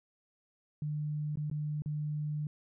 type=tone with dropouts; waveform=sine; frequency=150 Hz; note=D3; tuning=37 cents sharp; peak=-32 dBFS; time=0.82-2.47 s; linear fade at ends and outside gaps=2 ms; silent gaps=1.357-1.372 / 1.5-1.513 / 1.821-1.859 s; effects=none